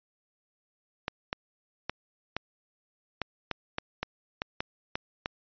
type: clicks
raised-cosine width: 0.3 ms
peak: -14 dBFS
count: 12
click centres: 1.081 / 1.329 / 1.896 / 2.366 / 3.217 / 3.513 / 3.784 / 4.03 / 4.419 / 4.605 / 4.955 / 5.259 s
effects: resampled to 11025 Hz